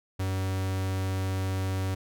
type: tone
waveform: 45% pulse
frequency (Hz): 95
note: F#2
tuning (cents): +46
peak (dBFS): -27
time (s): 0.19-1.95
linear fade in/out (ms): 10
effects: none